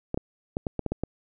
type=clicks; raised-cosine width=2 ms; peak=-14 dBFS; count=8; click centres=0.144 / 0.175 / 0.569 / 0.668 / 0.793 / 0.863 / 0.92 / 1.036 s; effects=none